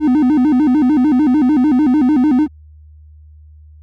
triangle tone with vibrato, 276.6 Hz, C#4, 4 cents flat, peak -7 dBFS, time 0-2.48 s, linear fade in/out 50 ms, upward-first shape square, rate 6.7 Hz, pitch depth 170 cents each way, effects added 76 Hz sine -38 dBFS peak until 3.82 s

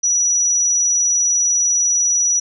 sine tone with amplitude modulation, 5860 Hz, F#8, 18 cents flat, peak -12 dBFS, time 0.03-2.4 s, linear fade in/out 10 ms, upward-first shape sine, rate 166 Hz, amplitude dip 25%, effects none

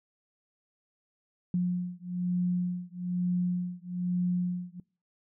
sine beating tone pair, 178.1 / 179.2 Hz, F3 / F3, +34 / +45 cents, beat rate 1.1 Hz, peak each -30 dBFS, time 1.54-4.8 s, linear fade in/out 2 ms, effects noise-tail reverb RT60 0.4 s tail -25 dB re dry

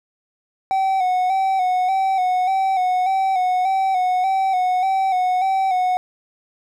triangle tone with vibrato, 751 Hz, F#5, 26 cents sharp, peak -14 dBFS, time 0.71-5.97 s, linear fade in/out 0 ms, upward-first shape square, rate 1.7 Hz, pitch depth 41 cents each way, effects none

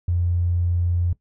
triangle tone, 87.31 Hz, F2, in tune, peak -14 dBFS, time 0.08-1.13 s, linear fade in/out 5 ms, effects noise-tail reverb RT60 0.1 s tail -21 dB re dry + tanh soft clip ceiling -16 dBFS

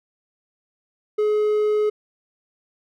triangle tone, 423.2 Hz, G#4, 33 cents sharp, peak -15 dBFS, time 1.18-1.9 s, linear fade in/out 10 ms, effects none

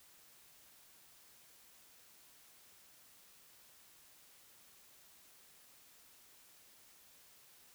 silence, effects white hiss -63 dBFS RMS until 7.74 s

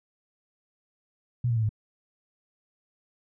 sine tone with pitch steps, 121.9 / 116.6 / 111.52 / 106.67 Hz, B2 / A#2 / A2 / G#2, -22 / +1 / +24 / +47 cents, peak -22 dBFS, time 1.44-1.692 s, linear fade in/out 5 ms, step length 63 ms, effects none

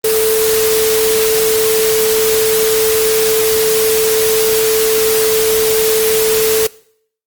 sine tone in noise, 440 Hz, A4, in tune, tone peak -11 dBFS, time 0.04-6.67 s, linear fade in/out 5 ms, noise white, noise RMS -17 dBFS, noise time 0.04-6.67 s, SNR +3 dB, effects noise-tail reverb RT60 0.6 s tail -21 dB re dry + Opus 24 kbps

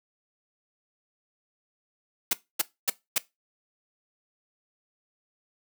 white noise bursts, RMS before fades -23 dBFS, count 4, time 2.31-3.182 s, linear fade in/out 5 ms, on 23 ms, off 260 ms, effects noise-tail reverb RT60 0.2 s tail -19 dB re dry + high-pass 200 Hz 12 dB/octave

